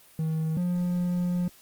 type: tone pair in turn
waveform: triangle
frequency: 159 / 177.44 Hz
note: D#3 / F3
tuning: +38 / +28 cents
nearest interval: major second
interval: 190 cents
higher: second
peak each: -23 / -22 dBFS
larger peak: second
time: 0.19-0.57 / 0.57-1.48 s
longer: second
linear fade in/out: 2 ms
effects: white hiss -55 dBFS RMS until 1.61 s + Opus 32 kbps